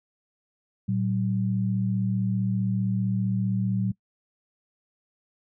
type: tone pair together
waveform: sine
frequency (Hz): 114.65 / 190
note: A#2 / F#3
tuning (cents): -28 / +46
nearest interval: major sixth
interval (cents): 874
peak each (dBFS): -26 / -25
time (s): 0.88-3.92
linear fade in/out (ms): 10
effects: noise-tail reverb RT60 0.1 s tail -23 dB re dry